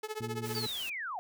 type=tone with tremolo; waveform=sawtooth; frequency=430.9 Hz; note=A4; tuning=36 cents flat; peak=-29 dBFS; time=0.03-0.66 s; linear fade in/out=5 ms; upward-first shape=triangle; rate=15 Hz; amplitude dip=100%
type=harmonic tone; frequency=116.54 Hz; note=A#2; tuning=in tune; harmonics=1 / 2 / 3; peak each=-39 / -41 / -47 dBFS; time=0.2-0.67 s; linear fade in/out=5 ms
type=noise; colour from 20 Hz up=white; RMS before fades=-44 dBFS; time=0.45-0.9 s; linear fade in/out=10 ms
type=linear sweep; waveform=sine; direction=down; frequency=4699 to 678 Hz; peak=-35 dBFS; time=0.55-1.19 s; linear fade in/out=0 ms
effects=none